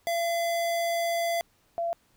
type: tone pair in turn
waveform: square / sine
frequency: 679 / 679 Hz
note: F5 / F5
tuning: -49 / -49 cents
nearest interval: unison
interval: 0 cents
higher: neither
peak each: -26 dBFS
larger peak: neither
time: 0.07-1.41 / 1.78-1.93 s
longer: first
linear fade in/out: 0 ms
effects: pink hiss -66 dBFS RMS until 2.16 s